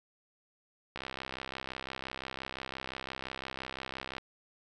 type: click train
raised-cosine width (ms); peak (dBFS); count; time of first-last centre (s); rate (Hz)
0.3; -22; 213; 0.96-4.182; 65.8
effects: none